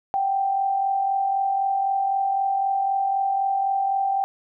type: tone pair together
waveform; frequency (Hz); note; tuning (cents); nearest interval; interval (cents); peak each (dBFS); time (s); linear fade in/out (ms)
sine; 739.1 / 783; F#5 / G5; -2 / -2; minor second; 100; -30 / -20; 0.14-4.24; 0
effects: none